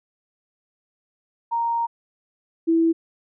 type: tone pair in turn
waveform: sine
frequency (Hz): 931 / 329.2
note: A#5 / E4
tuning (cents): -2 / -2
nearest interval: octave + tritone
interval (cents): 1800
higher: first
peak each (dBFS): -20 / -15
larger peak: second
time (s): 1.51-1.87 / 2.67-2.93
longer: first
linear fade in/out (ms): 20
effects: none